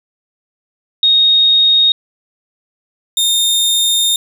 sine / sawtooth tone pair in turn, 3729 / 3654 Hz, A#7 / A#7, 0 / -35 cents, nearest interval unison, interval 35 cents, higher first, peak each -7 / -8 dBFS, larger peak first, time 1.03-1.92 / 3.17-4.16 s, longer second, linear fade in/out 2 ms, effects none

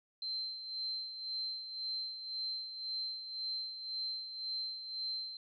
sine tone with tremolo, 4112 Hz, C8, 31 cents flat, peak -35 dBFS, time 0.22-5.37 s, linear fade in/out 2 ms, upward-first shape sine, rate 1.9 Hz, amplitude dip 60%, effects none

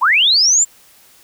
sine linear sweep, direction up, 848 to 7459 Hz, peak -9 dBFS, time 0.01-0.65 s, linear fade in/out 20 ms, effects white hiss -48 dBFS RMS until 1.23 s

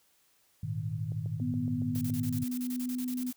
sine chord, Ab suspended second, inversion none, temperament equal, 103.83 / 116.54 / 155.56 Hz, Ab2 / Bb2 / Eb3, 0 / 0 / 0 cents, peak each -36 dBFS, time 0.63-2.44 s, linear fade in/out 5 ms
click train, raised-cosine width 2 ms, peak -35 dBFS, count 8, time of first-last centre 1.12-2.099 s, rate 7.15 Hz
sine tone with pitch glide, 246.9 to 250.5 Hz, B3 to B3, 0 to +25 cents, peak -31 dBFS, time 1.4-3.32 s, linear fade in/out 20 ms, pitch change +25 cents, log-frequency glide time 2.11-3.07 s
blue noise bursts, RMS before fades -43 dBFS, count 15, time 1.95-3.327 s, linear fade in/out 0 ms, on 61 ms, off 33 ms
effects white hiss -68 dBFS RMS until 3.36 s

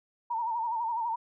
sine tone with vibrato, 923 Hz, A#5, 17 cents flat, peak -28 dBFS, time 0.3-1.16 s, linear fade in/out 10 ms, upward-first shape sine, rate 12 Hz, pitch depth 78 cents each way, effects none

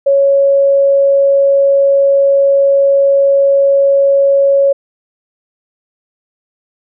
sine tone, 554.4 Hz, C#5, in tune, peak -6 dBFS, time 0.06-4.73 s, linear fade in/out 10 ms, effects none

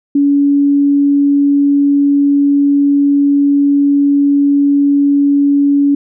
sine tone, 283.5 Hz, C#4, 39 cents sharp, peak -7 dBFS, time 0.15-5.95 s, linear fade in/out 5 ms, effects none

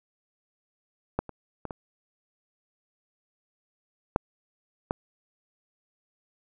clicks, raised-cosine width 1 ms, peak -11 / -25 / -20 / -21 / -7 / -12 dBFS, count 6, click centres 1.19 / 1.293 / 1.653 / 1.708 / 4.161 / 4.909 s, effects none

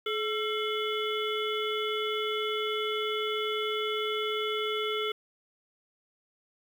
harmonic tone with a mistuned harmonic, 427.6 Hz, A4, 49 cents flat, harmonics 1 / 3 / 5 / 7 / 8, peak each -31 / -35 / -37 / -37 / -37 dBFS, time 0.06-5.12 s, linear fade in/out 5 ms, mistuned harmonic 3, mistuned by +81 cents, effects 9-bit

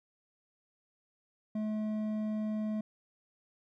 triangle tone with hard clipping, 214.7 Hz, A3, 42 cents flat, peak -33 dBFS, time 1.55-2.81 s, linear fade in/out 5 ms, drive 10 dB, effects none

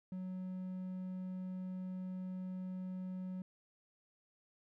triangle tone, 185 Hz, F#3, in tune, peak -38 dBFS, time 0.12-3.42 s, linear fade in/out 2 ms, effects none

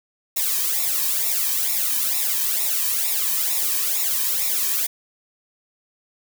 blue noise with flanger, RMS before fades -22 dBFS, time 0.36-4.87 s, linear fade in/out 10 ms, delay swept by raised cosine 0.64 to 1.47 ms, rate 2.2 Hz, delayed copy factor -0.9, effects none

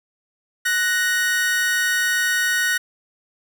40% pulse tone pair together, 1480 / 1864.7 Hz, F#6 / A#6, 0 / 0 cents, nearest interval major third, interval 400 cents, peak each -20 dBFS, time 0.65-2.78 s, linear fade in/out 10 ms, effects none

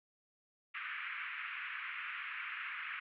white band-pass noise, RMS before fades -43 dBFS, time 0.74-3 s, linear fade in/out 10 ms, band 1200 to 2600 Hz, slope 48 dB/octave, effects none

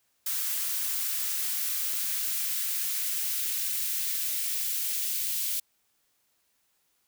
blue noise with high-pass filter sweep, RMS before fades -30 dBFS, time 0.26-5.6 s, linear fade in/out 5 ms, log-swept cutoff 1100 to 2500 Hz, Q 1, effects white hiss -72 dBFS RMS until 7.07 s

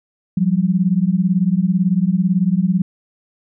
sine beating tone pair, 174.61 / 192.61 Hz, F3 / G3, 0 / -30 cents, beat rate 18 Hz, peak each -16 dBFS, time 0.37-2.82 s, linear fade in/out 5 ms, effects none

